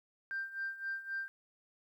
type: tone with tremolo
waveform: sine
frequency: 1575 Hz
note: G6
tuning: 8 cents sharp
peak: -33 dBFS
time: 0.31-1.28 s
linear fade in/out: 0 ms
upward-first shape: sine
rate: 3.8 Hz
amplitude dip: 80%
effects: tanh soft clip ceiling -31 dBFS + 12-bit